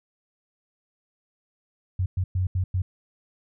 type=tone bursts at uneven times; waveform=sine; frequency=92.3 Hz; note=F#2; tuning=4 cents flat; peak=-21 dBFS; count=5; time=1.99-2.06 / 2.17-2.24 / 2.35-2.47 / 2.55-2.64 / 2.74-2.82 s; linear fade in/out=5 ms; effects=none